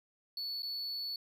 triangle tone with dropouts, 4435 Hz, C#8, in tune, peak -35 dBFS, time 0.37-1.16 s, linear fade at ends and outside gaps 2 ms, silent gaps 0.622-0.63 s, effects none

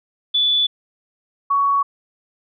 sine tone pair in turn, 3464 / 1119.8 Hz, A7 / C#6, -28 / +17 cents, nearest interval octave + minor sixth, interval 1955 cents, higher first, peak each -14 dBFS, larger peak neither, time 0.34-0.67 / 1.5-1.83 s, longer neither, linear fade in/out 10 ms, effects none

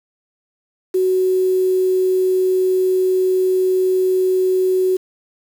sine tone with quantisation, 372.4 Hz, F#4, 11 cents sharp, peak -13 dBFS, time 0.94-4.97 s, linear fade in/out 10 ms, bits 6, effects none

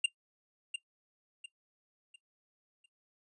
square tone with echo, 2794 Hz, F7, in tune, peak -24 dBFS, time 0.04-0.06 s, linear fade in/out 5 ms, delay 700 ms, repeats 4, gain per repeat -9 dB, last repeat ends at 2.86 s, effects noise-tail reverb RT60 0.1 s tail -19 dB re dry + resampled to 24000 Hz

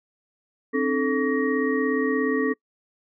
sine tone cluster, 264.1 / 301.1 / 438 / 1137 / 1878 Hz, C4 / D4 / A4 / C#6 / A#6, +16 / +43 / -8 / +44 / +12 cents, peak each -24 / -29 / -24 / -33 / -30 dBFS, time 0.73-2.54 s, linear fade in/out 20 ms, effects noise-tail reverb RT60 0.1 s tail -24 dB re dry

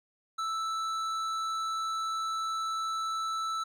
sine tone with hard clipping, 1318.5 Hz, E6, in tune, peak -32 dBFS, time 0.38-3.64 s, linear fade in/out 10 ms, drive 10 dB, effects none

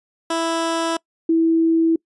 15% pulse / sine tone pair in turn, 330 / 327.5 Hz, E4 / E4, +2 / -11 cents, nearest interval unison, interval 13 cents, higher first, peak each -13 dBFS, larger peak neither, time 0.3-0.97 / 1.29-1.96 s, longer neither, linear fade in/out 5 ms, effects noise-tail reverb RT60 0.1 s tail -25 dB re dry + resampled to 24000 Hz

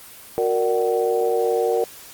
sine tone cluster, 366.1 / 464.5 / 588 / 754 Hz, F#4 / A#4 / D5 / F#5, -18 / -6 / +2 / +32 cents, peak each -25 / -19 / -27 / -26 dBFS, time 0.38-1.84 s, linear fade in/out 0 ms, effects white hiss -42 dBFS RMS until 2.13 s + Opus 24 kbps

